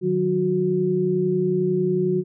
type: tone cluster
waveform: sine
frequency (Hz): 152.6 / 183.7 / 366.1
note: D#3 / F#3 / F#4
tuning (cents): -33 / -12 / -18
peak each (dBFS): -27 / -24 / -20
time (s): 0.01-2.24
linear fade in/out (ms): 50
effects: none